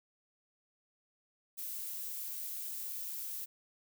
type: noise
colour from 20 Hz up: violet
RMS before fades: -41 dBFS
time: 1.57-3.46 s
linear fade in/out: 20 ms
effects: none